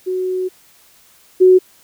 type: tone pair in turn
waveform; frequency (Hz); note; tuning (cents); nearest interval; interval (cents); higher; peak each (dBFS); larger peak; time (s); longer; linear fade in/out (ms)
sine; 370 / 370; F#4 / F#4; 0 / 0; unison; 0; neither; -17 / -5; second; 0.06-0.49 / 1.4-1.59; first; 20
effects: white hiss -50 dBFS RMS until 1.83 s